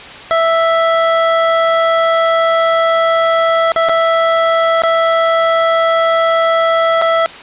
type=tone with dropouts; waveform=25% pulse; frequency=659.3 Hz; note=E5; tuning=in tune; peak=-6 dBFS; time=0.31-7.26 s; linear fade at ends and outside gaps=0 ms; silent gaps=3.719-3.761 / 3.887-3.894 / 4.82-4.835 / 7.015-7.021 s; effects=white hiss -31 dBFS RMS until 7.42 s + resampled to 8000 Hz